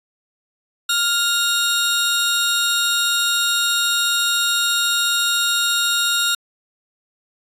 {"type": "tone pair together", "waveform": "sawtooth", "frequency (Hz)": [1403, 3746], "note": ["F6", "A#7"], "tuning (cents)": [8, 8], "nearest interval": "octave + perfect fourth", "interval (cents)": 1700, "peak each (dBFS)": -16, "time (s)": [0.89, 6.35], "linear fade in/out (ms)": 5, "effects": ["resampled to 32000 Hz"]}